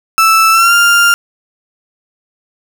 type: tone with pitch glide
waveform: 35% pulse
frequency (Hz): 1319 to 1397.4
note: E6 to F6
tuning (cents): +1 to +1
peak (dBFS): -4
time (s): 0.18-1.14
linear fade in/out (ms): 0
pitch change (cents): +100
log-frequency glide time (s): 0.51-0.74
effects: none